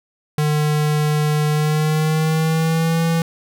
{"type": "tone with pitch glide", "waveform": "square", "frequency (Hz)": [150.7, 165.29], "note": ["D3", "E3"], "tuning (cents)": [45, 5], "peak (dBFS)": -16, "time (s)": [0.38, 3.22], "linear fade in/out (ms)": 2, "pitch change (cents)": 160, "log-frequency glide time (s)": [1.5, 3.02], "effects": []}